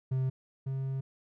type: tone pair in turn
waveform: triangle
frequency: 130.81 / 133.94 Hz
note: C3 / C3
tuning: 0 / +41 cents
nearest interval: unison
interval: 41 cents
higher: second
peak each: -25 / -29 dBFS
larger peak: first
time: 0.11-0.3 / 0.66-1.01 s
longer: second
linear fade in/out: 10 ms
effects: none